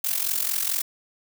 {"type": "noise with amplitude modulation", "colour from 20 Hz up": "blue", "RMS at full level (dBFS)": -22, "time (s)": [0.04, 0.82], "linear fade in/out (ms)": 5, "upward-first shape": "sine", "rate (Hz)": 44.5, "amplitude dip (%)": 80, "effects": []}